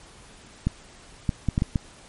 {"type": "clicks", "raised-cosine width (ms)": 5, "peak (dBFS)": -9, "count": 6, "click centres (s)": [0.67, 1.292, 1.487, 1.579, 1.621, 1.758], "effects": ["pink hiss -49 dBFS RMS until 2.08 s", "MP3 48 kbps"]}